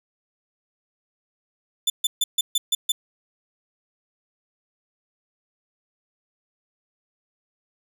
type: tone bursts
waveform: sawtooth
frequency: 3520 Hz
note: A7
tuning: in tune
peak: -15 dBFS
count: 7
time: 1.87-2.92 s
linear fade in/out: 5 ms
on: 30 ms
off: 140 ms
effects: none